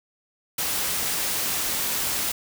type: noise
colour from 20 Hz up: white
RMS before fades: -26 dBFS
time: 0.58-2.32 s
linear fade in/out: 5 ms
effects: none